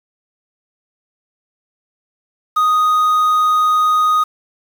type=tone with quantisation; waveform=triangle; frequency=1244.5 Hz; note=D#6; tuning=in tune; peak=-9 dBFS; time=2.56-4.24 s; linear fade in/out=10 ms; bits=6; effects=none